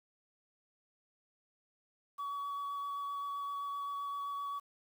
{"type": "tone with vibrato", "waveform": "sine", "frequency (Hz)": 1132, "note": "C#6", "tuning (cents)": 36, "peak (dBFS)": -34, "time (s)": [2.18, 4.6], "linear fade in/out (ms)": 20, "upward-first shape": "sine", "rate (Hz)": 7.7, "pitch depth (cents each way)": 9, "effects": ["tanh soft clip ceiling -35 dBFS", "10-bit"]}